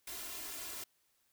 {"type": "noise with comb filter", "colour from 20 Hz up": "white", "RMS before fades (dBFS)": -44, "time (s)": [0.07, 0.84], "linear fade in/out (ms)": 5, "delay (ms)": 2.9, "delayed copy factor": 0.75, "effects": ["white hiss -75 dBFS RMS until 1.32 s"]}